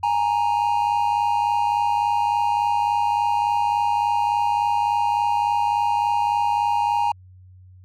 triangle tone pair together, 828.8 / 932.3 Hz, G#5 / A#5, -4 / 0 cents, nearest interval major second, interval 204 cents, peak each -19 dBFS, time 0.03-7.12 s, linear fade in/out 5 ms, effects added 92 Hz sine -44 dBFS peak until 7.84 s

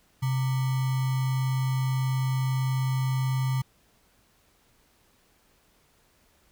sine tone with sample-and-hold, 130.81 Hz, C3, in tune, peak -23 dBFS, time 0.22-3.62 s, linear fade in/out 10 ms, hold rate 1050 Hz, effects pink hiss -64 dBFS RMS until 6.51 s

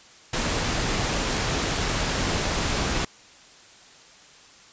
pink noise, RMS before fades -25 dBFS, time 0.33-3.05 s, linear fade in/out 5 ms, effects white hiss -50 dBFS RMS until 4.72 s + resampled to 16000 Hz

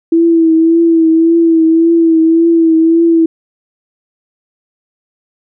sine tone with vibrato, 328.7 Hz, E4, 5 cents flat, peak -5 dBFS, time 0.12-3.26 s, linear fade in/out 5 ms, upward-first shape triangle, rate 1.8 Hz, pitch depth 42 cents each way, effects none

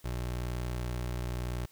25% pulse tone, 60.9 Hz, B1, 24 cents flat, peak -29 dBFS, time 0.04-1.66 s, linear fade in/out 10 ms, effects white hiss -62 dBFS RMS until 1.71 s

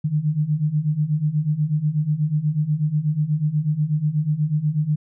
sine beating tone pair, 146.83 / 155.03 Hz, D3 / D#3, 0 / -6 cents, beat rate 8.2 Hz, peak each -23 / -20 dBFS, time 0.04-4.96 s, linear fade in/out 10 ms, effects none

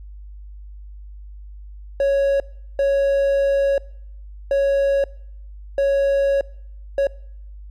triangle tone bursts at uneven times, 554.4 Hz, C#5, in tune, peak -13 dBFS, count 5, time 2-2.4 / 2.79-3.78 / 4.51-5.04 / 5.78-6.41 / 6.98-7.07 s, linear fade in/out 2 ms, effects noise-tail reverb RT60 0.8 s tail -24 dB re dry + added 50 Hz sine -35 dBFS peak until 7.7 s

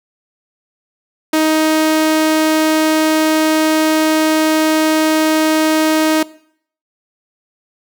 sawtooth tone, 313.5 Hz, D#4, 13 cents sharp, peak -7 dBFS, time 1.33-6.23 s, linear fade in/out 5 ms, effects noise-tail reverb RT60 0.6 s tail -20 dB re dry

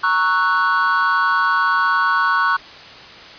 triangle chord, F# dominant seventh, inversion first, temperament equal, 932.3 / 1108.7 / 1318.5 / 1480 Hz, A#5 / C#6 / E6 / F#6, 0 / 0 / 0 / 0 cents, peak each -22 / -16 / -22 / -16 dBFS, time 0.03-2.57 s, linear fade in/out 10 ms, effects white hiss -38 dBFS RMS until 3.38 s + resampled to 11025 Hz

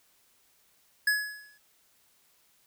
square tone with exponential decay, 1689 Hz, G#6, 29 cents sharp, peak -21 dBFS, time 1.07-1.58 s, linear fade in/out 5 ms, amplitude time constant 110 ms, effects white hiss -66 dBFS RMS until 2.66 s

